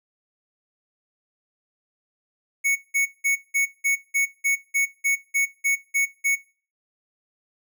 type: tone bursts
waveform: square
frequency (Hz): 2217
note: C#7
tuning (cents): 0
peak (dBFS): -19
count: 13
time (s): 2.64-6.36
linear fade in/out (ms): 20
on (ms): 120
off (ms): 180
effects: noise-tail reverb RT60 0.4 s tail -21 dB re dry